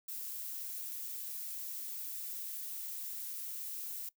violet noise with high-pass filter sweep, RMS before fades -42 dBFS, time 0.08-4.09 s, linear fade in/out 5 ms, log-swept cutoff 610 to 1100 Hz, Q 0.86, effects noise-tail reverb RT60 0.1 s tail -19 dB re dry

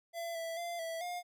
square tone with pitch steps, 675 / 661 / 689 / 658 / 710 Hz, E5 / E5 / F5 / E5 / F5, +41 / +5 / -24 / -3 / +28 cents, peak -38 dBFS, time 0.13-1.23 s, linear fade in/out 50 ms, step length 220 ms, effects none

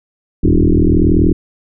sine tone with frequency modulation, 138.59 Hz, C#3, in tune, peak -7 dBFS, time 0.43-1.33 s, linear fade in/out 10 ms, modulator 40.6 Hz, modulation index 5.5, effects none

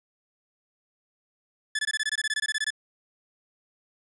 sawtooth tone bursts, 1730 Hz, A6, 30 cents flat, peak -21 dBFS, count 16, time 1.75-2.705 s, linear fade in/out 5 ms, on 40 ms, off 21 ms, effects resampled to 24000 Hz

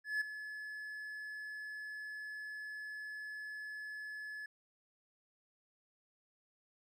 triangle tone with ADSR envelope, 1713 Hz, A6, 47 cents flat, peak -29 dBFS, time 0.04-4.46 s, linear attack 170 ms, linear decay 10 ms, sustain -12 dB, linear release 4 ms, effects none

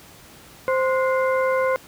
harmonic tone with a mistuned harmonic, 522 Hz, C5, 4 cents flat, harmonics 1 / 2 / 3 / 4, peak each -19 / -25 / -29 / -31 dBFS, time 0.68-1.76 s, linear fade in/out 0 ms, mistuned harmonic 3, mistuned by -130 cents, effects pink hiss -46 dBFS RMS until 1.87 s + high-pass 60 Hz 12 dB/octave

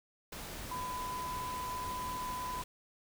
sine tone in noise, 1002 Hz, B5, 25 cents sharp, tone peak -37 dBFS, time 0.71-2.62 s, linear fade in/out 5 ms, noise pink, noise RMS -44 dBFS, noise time 0.32-2.64 s, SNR +4 dB, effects none

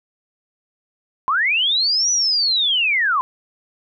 sine linear two-way sweep, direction up then down, 987.8 to 5960 to 987.8 Hz, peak -15 dBFS, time 1.28-3.21 s, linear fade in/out 0 ms, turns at 2.11 s, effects none

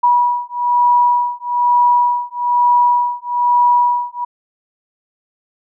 sine beating tone pair, 970 / 971.1 Hz, B5 / B5, -31 / -29 cents, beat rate 1.1 Hz, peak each -14 dBFS, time 0.03-4.25 s, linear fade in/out 10 ms, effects none

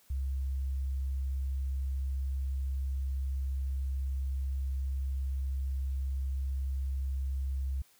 sine tone, 67 Hz, C2, 42 cents sharp, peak -30 dBFS, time 0.1-7.82 s, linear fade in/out 5 ms, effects white hiss -64 dBFS RMS until 7.99 s

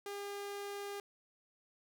sawtooth tone, 403.6 Hz, G#4, 49 cents flat, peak -37 dBFS, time 0.06-1 s, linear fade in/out 2 ms, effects none

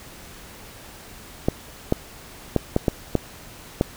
clicks, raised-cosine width 2 ms, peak -4 dBFS, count 7, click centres 1.485 / 1.924 / 2.563 / 2.764 / 2.882 / 3.153 / 3.811 s, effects pink hiss -43 dBFS RMS until 3.96 s

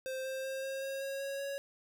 square tone with pitch steps, 523.3 / 527.9 / 532.4 / 537.1 / 541.8 / 546.5 / 551.2 / 556 Hz, C5 / C5 / C5 / C5 / C#5 / C#5 / C#5 / C#5, 0 / +15 / +30 / +45 / -40 / -25 / -10 / +5 cents, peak -37 dBFS, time 0.06-1.58 s, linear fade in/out 0 ms, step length 190 ms, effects none

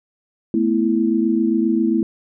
sine chord, A suspended second, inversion none, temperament just, 220 / 247.5 / 330 Hz, A3 / B3 / E4, 0 / +4 / +2 cents, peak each -19 / -21 / -18 dBFS, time 0.54-2.03 s, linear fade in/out 2 ms, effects none

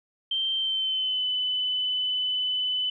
sine tone with pitch glide, 3136 to 3008 Hz, G7 to F#7, 0 to +28 cents, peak -24 dBFS, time 0.31-2.9 s, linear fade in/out 5 ms, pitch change -72 cents, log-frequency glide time 0.55-1.26 s, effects none

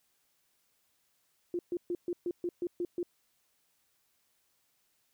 sine tone bursts, 349.9 Hz, F4, 3 cents sharp, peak -30 dBFS, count 9, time 1.54-3.03 s, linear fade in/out 2 ms, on 50 ms, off 130 ms, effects white hiss -74 dBFS RMS until 5.13 s

